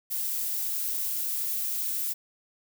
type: noise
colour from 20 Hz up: violet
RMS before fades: -30 dBFS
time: 0.1-2.14 s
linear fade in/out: 20 ms
effects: none